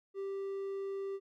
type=tone; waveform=triangle; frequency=392 Hz; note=G4; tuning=in tune; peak=-34 dBFS; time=0.14-1.2 s; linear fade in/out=50 ms; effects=none